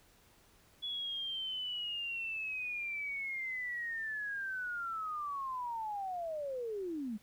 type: linear sweep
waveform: sine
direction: down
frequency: 3406 to 200 Hz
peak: -36 dBFS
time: 0.82-7.18 s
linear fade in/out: 20 ms
effects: pink hiss -65 dBFS RMS until 7.22 s